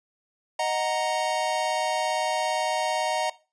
square chord, D# minor, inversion none, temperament equal, 622.3 / 740 / 932.3 Hz, D#5 / F#5 / A#5, 0 / 0 / 0 cents, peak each -29 dBFS, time 0.59-3.3 s, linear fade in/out 5 ms, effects noise-tail reverb RT60 0.3 s tail -18 dB re dry + resampled to 22050 Hz

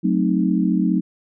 sine chord, F# diminished seventh, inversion none, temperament equal, 185 / 220 / 261.6 / 311.1 Hz, F#3 / A3 / C4 / Eb4, 0 / 0 / 0 / 0 cents, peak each -19 / -22 / -23 / -22 dBFS, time 0.03-1.01 s, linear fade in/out 20 ms, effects none

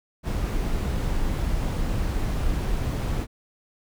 brown noise, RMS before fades -25 dBFS, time 0.23-3.27 s, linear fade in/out 50 ms, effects none

